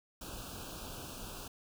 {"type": "band-stop noise", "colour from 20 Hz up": "pink", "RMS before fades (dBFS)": -45, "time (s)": [0.21, 1.48], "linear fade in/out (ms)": 5, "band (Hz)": [1600, 2500], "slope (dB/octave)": 96, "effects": []}